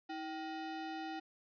square ring-modulated tone, 549 Hz, C#5, 17 cents flat, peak -38 dBFS, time 0.09-1.2 s, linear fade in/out 10 ms, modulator 228 Hz, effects resampled to 11025 Hz

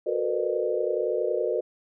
sine tone cluster, 366.4 / 445.6 / 475.1 / 507 / 605 Hz, F#4 / A4 / A#4 / B4 / D#5, -17 / +22 / +33 / +45 / -49 cents, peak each -30 dBFS, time 0.06-1.61 s, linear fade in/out 10 ms, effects none

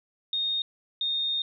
sine tone pair in turn, 3698 / 3678 Hz, A#7 / A#7, -15 / -24 cents, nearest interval unison, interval 9 cents, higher first, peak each -25 / -25 dBFS, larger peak neither, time 0.33-0.62 / 1.01-1.42 s, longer second, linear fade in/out 2 ms, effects none

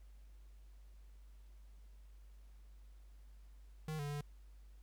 square tone with pitch steps, 155.7 / 144.7 / 145.6 Hz, D#3 / D3 / D3, +2 / -25 / -15 cents, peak -40 dBFS, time 3.88-4.21 s, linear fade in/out 2 ms, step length 110 ms, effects added 50 Hz sine -55 dBFS peak until 4.82 s + pink hiss -75 dBFS RMS until 4.82 s

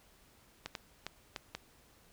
clicks, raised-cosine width 0.2 ms, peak -21 dBFS, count 5, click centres 0.66 / 0.752 / 1.066 / 1.362 / 1.55 s, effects pink hiss -64 dBFS RMS until 2.12 s

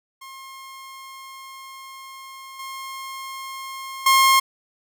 sawtooth tone with level steps, 1070 Hz, C6, 38 cents sharp, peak -34 / -28 / -9 dBFS, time 0.21-4.4 s, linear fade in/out 10 ms, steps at 2.59 / 4.06 s, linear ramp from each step 5 ms, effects none

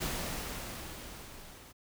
pink noise with level ramp, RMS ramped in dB -34 to -53 dBFS, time 0-1.73 s, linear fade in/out 20 ms, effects none

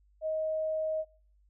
sine tone, 629 Hz, D#5, 19 cents sharp, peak -29 dBFS, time 0.21-1.05 s, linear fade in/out 50 ms, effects noise-tail reverb RT60 0.5 s tail -26 dB re dry + added 50 Hz sine -62 dBFS peak until 1.49 s

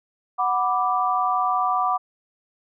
sine chord, B minor, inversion second, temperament equal, 740 / 987.8 / 1174.7 Hz, F#5 / B5 / D6, 0 / 0 / 0 cents, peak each -23 / -26 / -22 dBFS, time 0.38-1.98 s, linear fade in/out 20 ms, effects none

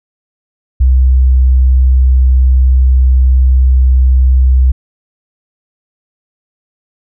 sine tone, 64.2 Hz, C2, 32 cents flat, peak -4 dBFS, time 0.8-4.72 s, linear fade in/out 10 ms, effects none

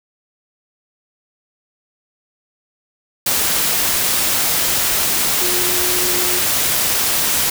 sine tone in noise, 358.9 Hz, F4, 47 cents sharp, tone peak -25 dBFS, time 5.41-6.39 s, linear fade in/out 5 ms, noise white, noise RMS -17 dBFS, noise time 3.26-7.5 s, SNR -11 dB, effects none

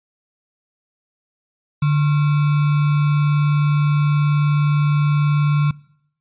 sine tone with sample-and-hold, 146.83 Hz, D3, in tune, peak -13 dBFS, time 1.82-5.71 s, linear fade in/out 5 ms, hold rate 1225 Hz, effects noise-tail reverb RT60 0.7 s tail -23 dB re dry + resampled to 8000 Hz

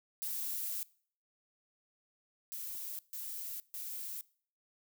violet noise, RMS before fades -38 dBFS, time 0.22-0.83 s, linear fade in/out 0 ms
violet noise bursts, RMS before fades -42 dBFS, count 3, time 2.52-4.21 s, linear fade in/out 0 ms, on 470 ms, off 140 ms
effects noise-tail reverb RT60 0.5 s tail -22 dB re dry

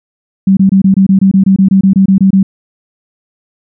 sine tone bursts, 192.7 Hz, G3, 29 cents flat, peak -3 dBFS, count 16, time 0.47-2.43 s, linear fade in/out 5 ms, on 100 ms, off 24 ms, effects none

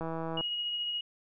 click train, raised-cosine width 1 ms, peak -23 dBFS, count 66, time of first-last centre 0.01-0.409 s, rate 163 Hz
sine tone with tremolo, 2891 Hz, F#7, 41 cents flat, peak -30 dBFS, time 0.37-1.01 s, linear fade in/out 5 ms, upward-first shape sine, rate 14 Hz, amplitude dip 25%
effects none

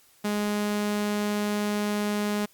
sawtooth tone, 207.7 Hz, G#3, in tune, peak -21 dBFS, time 0.24-2.46 s, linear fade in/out 10 ms, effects white hiss -59 dBFS RMS until 2.53 s + Opus 48 kbps

